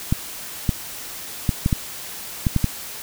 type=clicks; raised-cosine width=5 ms; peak=-5 dBFS; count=8; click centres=0.125 / 0.692 / 1.492 / 1.661 / 1.728 / 2.468 / 2.563 / 2.643 s; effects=white hiss -34 dBFS RMS until 3.02 s